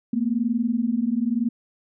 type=tone pair together; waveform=sine; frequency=223.8 / 244.7 Hz; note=A3 / B3; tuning=+30 / -16 cents; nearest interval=major second; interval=154 cents; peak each=-23 dBFS; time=0.13-1.49 s; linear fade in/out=5 ms; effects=none